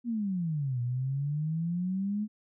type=exponential two-way sweep; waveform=sine; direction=down then up; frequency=245.4 to 119.8 to 215.9 Hz; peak=-28 dBFS; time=0.04-2.28 s; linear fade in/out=50 ms; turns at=0.81 s; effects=none